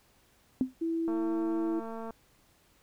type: tone with exponential decay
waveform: sine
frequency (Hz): 258.2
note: C4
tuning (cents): -23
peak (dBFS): -20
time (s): 0.61-0.74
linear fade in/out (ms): 1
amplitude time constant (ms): 27
type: tone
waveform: sine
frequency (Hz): 329.6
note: E4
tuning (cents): 0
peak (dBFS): -28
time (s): 0.81-1.8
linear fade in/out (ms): 10
type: click train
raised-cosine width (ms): 1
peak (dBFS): -28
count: 233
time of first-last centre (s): 1.08-2.107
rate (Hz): 226
effects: pink hiss -65 dBFS RMS until 2.82 s